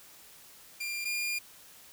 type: tone pair in turn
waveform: sawtooth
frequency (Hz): 2391 / 2412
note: D7 / D7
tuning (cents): +30 / +46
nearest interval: unison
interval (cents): 16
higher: second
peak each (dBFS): -30 / -27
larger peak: second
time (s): 0.8-1.05 / 1.05-1.39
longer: second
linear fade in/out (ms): 10
effects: white hiss -54 dBFS RMS until 1.92 s